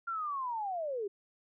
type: linear sweep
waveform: sine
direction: down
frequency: 1396.9 to 381.4 Hz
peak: -33 dBFS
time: 0.07-1.08 s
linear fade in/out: 10 ms
effects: none